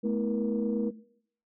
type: tone cluster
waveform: sine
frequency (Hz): 216.1 / 244.6 / 321.8 / 475.3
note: A3 / B3 / E4 / A#4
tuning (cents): -31 / -16 / -42 / +34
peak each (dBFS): -27 / -33 / -35 / -32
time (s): 0.03-0.91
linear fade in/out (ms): 20
effects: noise-tail reverb RT60 0.6 s tail -18 dB re dry + tanh soft clip ceiling -18 dBFS